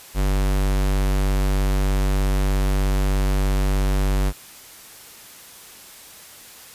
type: tone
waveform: square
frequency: 48.39 Hz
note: G1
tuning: 22 cents flat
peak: -18 dBFS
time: 0.14-4.33 s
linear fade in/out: 50 ms
effects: white hiss -43 dBFS RMS until 6.74 s + resampled to 32000 Hz